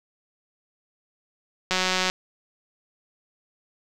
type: click train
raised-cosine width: 0.2 ms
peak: -6 dBFS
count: 73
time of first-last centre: 1.71-2.099 s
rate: 185 Hz
effects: none